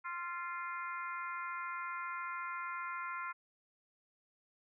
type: harmonic tone with a mistuned harmonic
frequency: 349.2 Hz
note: F4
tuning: in tune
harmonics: 3 / 4 / 5 / 6 / 7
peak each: -42 / -42 / -51 / -47 / -53 dBFS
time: 0.04-3.33 s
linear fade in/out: 20 ms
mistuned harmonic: 4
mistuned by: -20 cents
effects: none